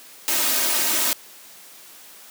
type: noise with comb filter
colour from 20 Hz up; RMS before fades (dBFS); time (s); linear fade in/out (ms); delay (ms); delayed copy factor
white; -21; 0.28-1.13; 0; 3.2; +0.7
effects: white hiss -45 dBFS RMS until 2.3 s + high-pass 200 Hz 12 dB/octave